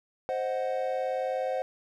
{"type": "chord", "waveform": "triangle", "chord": "C diminished", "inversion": "none", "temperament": "equal", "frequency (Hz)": [523.3, 622.3, 740], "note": ["C5", "Eb5", "Gb5"], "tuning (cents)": [0, 0, 0], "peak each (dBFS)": [-28, -33, -31], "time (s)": [0.29, 1.62], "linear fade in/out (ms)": 0, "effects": []}